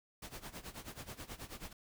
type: noise with tremolo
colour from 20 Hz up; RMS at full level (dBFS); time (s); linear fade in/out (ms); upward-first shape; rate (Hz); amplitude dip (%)
pink; -45; 0.22-1.73; 5; sine; 9.3; 85
effects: none